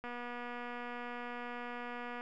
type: click train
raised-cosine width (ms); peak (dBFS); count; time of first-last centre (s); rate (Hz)
0.5; -29; 526; 0.04-2.209; 242
effects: none